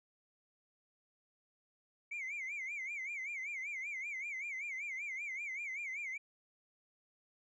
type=tone with vibrato; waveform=sine; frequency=2217 Hz; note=C#7; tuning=in tune; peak=-37 dBFS; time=2.11-6.18 s; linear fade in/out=10 ms; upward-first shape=sine; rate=5.2 Hz; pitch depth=150 cents each way; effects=tanh soft clip ceiling -37 dBFS